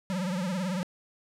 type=tone with vibrato; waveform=square; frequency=184.2 Hz; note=F#3; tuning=7 cents flat; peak=-29 dBFS; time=0.1-0.83 s; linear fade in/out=0 ms; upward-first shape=triangle; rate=18 Hz; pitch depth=150 cents each way; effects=low-pass 10000 Hz 12 dB/octave